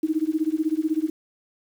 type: tone with tremolo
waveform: sine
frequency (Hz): 314.3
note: D#4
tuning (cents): +18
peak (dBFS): -17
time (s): 0.03-1.1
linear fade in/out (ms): 5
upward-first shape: sine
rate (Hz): 16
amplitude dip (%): 95
effects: 8-bit